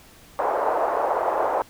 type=band-pass noise; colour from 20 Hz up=white; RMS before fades=-23 dBFS; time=0.39-1.62 s; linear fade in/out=0 ms; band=470 to 940 Hz; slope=24 dB/octave; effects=pink hiss -50 dBFS RMS until 1.69 s